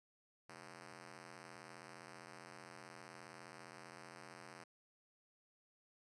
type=ring-modulated tone; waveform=5% pulse; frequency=174.61 Hz; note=F3; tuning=in tune; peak=-39 dBFS; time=0.49-4.64 s; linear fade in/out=5 ms; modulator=39.7 Hz; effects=resampled to 24000 Hz